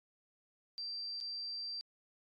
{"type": "tone with dropouts", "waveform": "sine", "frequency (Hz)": 4699, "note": "D8", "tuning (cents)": 0, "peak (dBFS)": -39, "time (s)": [0.78, 1.81], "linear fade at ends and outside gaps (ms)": 0, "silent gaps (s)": [1.203, 1.21], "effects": ["AAC 32 kbps"]}